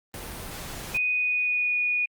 pink noise, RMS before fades -37 dBFS, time 0.14-0.97 s, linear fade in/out 0 ms
sine tone with pitch glide, 2489 to 2460 Hz, D#7 to D#7, 0 to -20 cents, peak -22 dBFS, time 0.94-2.06 s, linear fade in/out 10 ms, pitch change -20 cents, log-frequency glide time 1.11-1.77 s
effects Opus 32 kbps

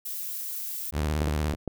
violet noise, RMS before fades -34 dBFS, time 0.05-0.91 s, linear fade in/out 10 ms
sawtooth tone with vibrato, 75.3 Hz, D2, 44 cents sharp, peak -21 dBFS, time 0.92-1.56 s, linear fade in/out 50 ms, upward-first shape sine, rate 17 Hz, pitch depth 130 cents each way
clicks, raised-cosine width 2 ms, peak -17 dBFS, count 4, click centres 1.218 / 1.277 / 1.538 / 1.677 s
effects none

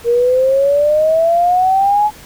sine exponential sweep, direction up, 466.2 to 854 Hz, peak -9 dBFS, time 0.04-2.11 s, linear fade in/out 50 ms, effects pink hiss -38 dBFS RMS until 2.25 s

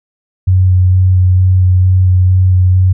sine tone with vibrato, 92.2 Hz, F#2, 6 cents flat, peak -5 dBFS, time 0.47-2.93 s, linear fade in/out 10 ms, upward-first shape square, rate 2.2 Hz, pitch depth 11 cents each way, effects none

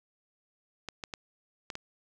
clicks, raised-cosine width 0.2 ms, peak -20 dBFS, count 5, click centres 0.887 / 1.038 / 1.138 / 1.702 / 1.754 s, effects none

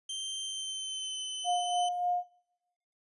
sawtooth tone with pitch glide, 3137 to 3041 Hz, G7 to F#7, +1 to +47 cents, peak -32 dBFS, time 0.09-1.89 s, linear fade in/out 5 ms, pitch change -54 cents, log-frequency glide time 0.42-1.21 s
sine tone with tremolo, 712 Hz, F5, 33 cents sharp, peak -26 dBFS, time 1.44-2.24 s, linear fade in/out 50 ms, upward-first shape sine, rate 3.4 Hz, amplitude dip 50%
effects noise-tail reverb RT60 0.9 s tail -21 dB re dry + resampled to 24000 Hz

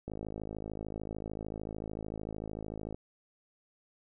click train, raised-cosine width 2 ms, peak -26 dBFS, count 154, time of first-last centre 0.08-2.945 s, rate 53.4 Hz, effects none

